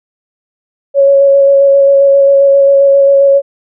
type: tone with vibrato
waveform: sine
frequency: 554.4 Hz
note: C#5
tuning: in tune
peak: -3 dBFS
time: 0.94-3.42 s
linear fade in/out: 50 ms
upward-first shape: square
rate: 7.5 Hz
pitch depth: 10 cents each way
effects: none